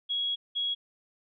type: tone pair in turn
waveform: sine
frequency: 3322 / 3322 Hz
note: G#7 / G#7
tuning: 0 / 0 cents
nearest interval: unison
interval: 0 cents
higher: neither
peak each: -27 dBFS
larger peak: neither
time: 0.09-0.36 / 0.55-0.75 s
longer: first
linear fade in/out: 20 ms
effects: none